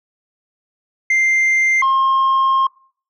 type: tone pair in turn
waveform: sine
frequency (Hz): 2093 / 1067.9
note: C7 / C6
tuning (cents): 0 / +35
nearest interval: octave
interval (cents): 1165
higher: first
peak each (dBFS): -9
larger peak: neither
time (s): 1.1-1.82 / 1.82-2.67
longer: second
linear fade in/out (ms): 5
effects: noise-tail reverb RT60 0.5 s tail -26 dB re dry + tanh soft clip ceiling -11 dBFS